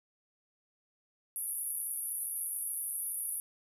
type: band-pass noise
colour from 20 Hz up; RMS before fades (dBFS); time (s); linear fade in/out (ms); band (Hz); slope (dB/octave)
pink; -37; 1.36-3.4; 0; 9900 to 12000; 96
effects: none